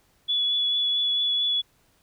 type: tone with vibrato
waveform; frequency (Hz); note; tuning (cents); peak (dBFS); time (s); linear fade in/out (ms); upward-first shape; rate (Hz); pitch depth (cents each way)
sine; 3412; G#7; +46; -21; 0.28-1.62; 20; triangle; 4.5; 14
effects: pink hiss -64 dBFS RMS until 2.02 s